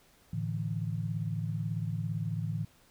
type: chord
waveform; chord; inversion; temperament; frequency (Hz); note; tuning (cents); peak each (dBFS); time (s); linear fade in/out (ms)
sine; A suspended fourth; none; equal; 110 / 146.83 / 164.81; A2 / D3 / E3; 0 / 0 / 0; -34 / -37 / -35; 0.33-2.65; 5
effects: pink hiss -63 dBFS RMS until 2.9 s